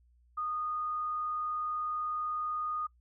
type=tone; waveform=sine; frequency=1232 Hz; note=D#6; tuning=17 cents flat; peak=-32 dBFS; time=0.37-2.87 s; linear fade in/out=10 ms; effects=noise-tail reverb RT60 0.1 s tail -19 dB re dry + added 60 Hz sine -62 dBFS peak until 3 s